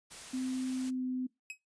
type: noise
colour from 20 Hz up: white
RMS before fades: -47 dBFS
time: 0.1-0.91 s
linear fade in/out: 20 ms
type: tone with pitch glide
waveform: sine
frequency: 258 to 255 Hz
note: C4 to C4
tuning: -24 to -44 cents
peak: -32 dBFS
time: 0.33-1.27 s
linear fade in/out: 10 ms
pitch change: -20 cents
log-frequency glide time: 0.88-1.03 s
type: tone with exponential decay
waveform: 45% pulse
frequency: 2544 Hz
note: D#7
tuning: 38 cents sharp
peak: -36 dBFS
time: 1.5-1.59 s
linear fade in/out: 1 ms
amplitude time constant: 18 ms
effects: noise-tail reverb RT60 0.2 s tail -22 dB re dry + resampled to 22050 Hz